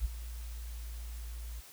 sine tone with ADSR envelope, 57.5 Hz, A#1, 23 cents flat, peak -25 dBFS, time 0-1.61 s, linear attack 49 ms, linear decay 18 ms, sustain -14 dB, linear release 15 ms, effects white hiss -54 dBFS RMS until 1.72 s

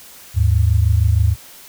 sine tone pair together, 77.45 / 103.83 Hz, D#2 / G#2, -7 / 0 cents, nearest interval perfect fourth, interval 507 cents, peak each -14 dBFS, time 0.34-1.36 s, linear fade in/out 50 ms, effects white hiss -41 dBFS RMS until 1.68 s

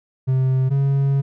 triangle tone pair in turn, 130.81 / 138.18 Hz, C3 / C#3, 0 / -5 cents, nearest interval minor second, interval 95 cents, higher second, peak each -13 / -13 dBFS, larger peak neither, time 0.27-0.7 / 0.7-1.22 s, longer second, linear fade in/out 20 ms, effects none

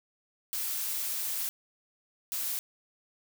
blue noise bursts at uneven times, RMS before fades -33 dBFS, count 2, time 0.53-1.49 / 2.32-2.59 s, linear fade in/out 0 ms, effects none

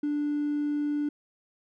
triangle tone with hard clipping, 293.7 Hz, D4, in tune, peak -26 dBFS, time 0.03-1.09 s, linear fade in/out 5 ms, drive 4 dB, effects none

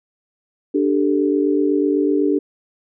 sine chord, D suspended fourth, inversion none, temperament equal, 293.7 / 392 / 440 Hz, D4 / G4 / A4, 0 / 0 / 0 cents, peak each -17 / -19 / -22 dBFS, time 0.74-2.39 s, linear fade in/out 10 ms, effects none

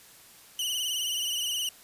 sawtooth tone with vibrato, 2960 Hz, F#7, in tune, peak -25 dBFS, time 0.59-1.69 s, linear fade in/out 2 ms, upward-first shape triangle, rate 19 Hz, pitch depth 83 cents each way, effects white hiss -53 dBFS RMS until 1.83 s + resampled to 32000 Hz

